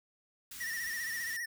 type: band-stop noise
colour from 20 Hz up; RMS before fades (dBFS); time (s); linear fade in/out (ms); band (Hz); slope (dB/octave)
white; -46; 0.51-1.37; 5; 280 to 1200; 24
type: tone with vibrato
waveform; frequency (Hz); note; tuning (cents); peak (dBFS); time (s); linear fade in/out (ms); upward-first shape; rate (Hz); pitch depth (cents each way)
square; 1864.7; A#6; 0; -36; 0.6-1.46; 10; sine; 15; 74
effects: none